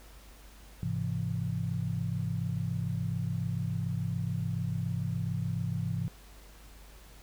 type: chord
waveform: sine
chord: Ab augmented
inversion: none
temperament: equal with one note detuned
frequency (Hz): 103.83 / 130.81 / 167.99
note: Ab2 / C3 / E3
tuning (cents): 0 / 0 / +33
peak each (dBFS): -34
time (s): 0.83-6.08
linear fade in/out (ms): 0
effects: added 50 Hz sine -51 dBFS peak until 7.22 s + pink hiss -56 dBFS RMS until 7.22 s